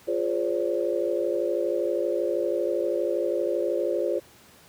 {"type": "chord", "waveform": "sine", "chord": "D half-diminished seventh", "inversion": "first", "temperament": "equal with one note detuned", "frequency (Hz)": [349.2, 415.3, 523.3, 575.9], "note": ["F4", "Ab4", "C5", "D5"], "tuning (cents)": [0, 0, 0, -34], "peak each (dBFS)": [-28, -30, -28, -29], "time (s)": [0.07, 4.2], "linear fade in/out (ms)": 20, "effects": ["pink hiss -53 dBFS RMS until 4.68 s", "high-pass 100 Hz 12 dB/octave"]}